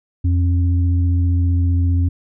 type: tone pair together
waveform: sine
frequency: 85.41 / 271.4 Hz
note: F2 / C#4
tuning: -38 / -36 cents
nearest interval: octave + minor sixth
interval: 2002 cents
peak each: -13 / -25 dBFS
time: 0.24-2.09 s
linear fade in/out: 10 ms
effects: none